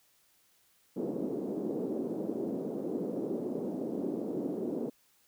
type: band-pass noise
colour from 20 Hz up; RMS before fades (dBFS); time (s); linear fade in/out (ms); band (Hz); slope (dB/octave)
white; -35; 0.96-4.9; 10; 210 to 420; 24
effects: white hiss -68 dBFS RMS until 5.27 s